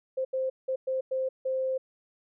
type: tone bursts at uneven times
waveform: sine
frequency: 523.3 Hz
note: C5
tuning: in tune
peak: -26 dBFS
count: 6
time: 0.17-0.25 / 0.33-0.5 / 0.68-0.76 / 0.87-1.01 / 1.11-1.29 / 1.45-1.78 s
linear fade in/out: 10 ms
effects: none